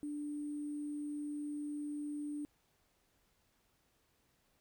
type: tone with sample-and-hold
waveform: sine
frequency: 294.4 Hz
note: D4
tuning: 4 cents sharp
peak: -38 dBFS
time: 0.03-2.45 s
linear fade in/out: 0 ms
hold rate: 8820 Hz
effects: pink hiss -75 dBFS RMS until 4.6 s